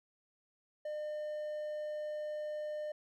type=tone; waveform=triangle; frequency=604 Hz; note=D5; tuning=48 cents sharp; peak=-35 dBFS; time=0.85-2.92 s; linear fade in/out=5 ms; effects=none